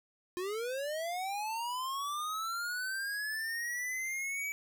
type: linear sweep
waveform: square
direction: up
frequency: 349.2 to 2299 Hz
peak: -35 dBFS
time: 0.37-4.52 s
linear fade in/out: 0 ms
effects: none